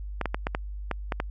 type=clicks; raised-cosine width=0.5 ms; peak=-12 dBFS; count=8; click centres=0.213 / 0.257 / 0.345 / 0.469 / 0.549 / 0.913 / 1.122 / 1.201 s; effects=added 50 Hz sine -33 dBFS peak until 1.3 s